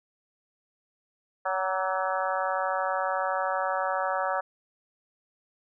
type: harmonic tone with a mistuned harmonic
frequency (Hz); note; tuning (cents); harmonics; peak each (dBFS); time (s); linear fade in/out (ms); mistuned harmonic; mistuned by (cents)
187.9; F#3; +27; 3 / 4 / 5 / 6 / 7 / 8 / 9; -31 / -31 / -33 / -35 / -33 / -37 / -37; 1.45-4.41; 10; 6; +40
effects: none